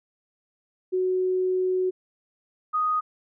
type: tone pair in turn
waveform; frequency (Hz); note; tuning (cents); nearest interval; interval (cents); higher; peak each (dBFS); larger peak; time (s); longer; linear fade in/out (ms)
sine; 370 / 1244.5; F#4 / D#6; 0 / 0; octave + major sixth; 2100; second; -21; neither; 0.92-1.91 / 2.73-3.01; first; 20
effects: none